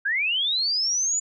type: linear sweep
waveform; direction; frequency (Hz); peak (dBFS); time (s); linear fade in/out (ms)
sine; up; 1542 to 7040; -21; 0.05-1.2; 10
effects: none